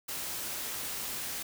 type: noise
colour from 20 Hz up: white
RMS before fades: -37 dBFS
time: 0.08-1.43 s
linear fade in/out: 10 ms
effects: none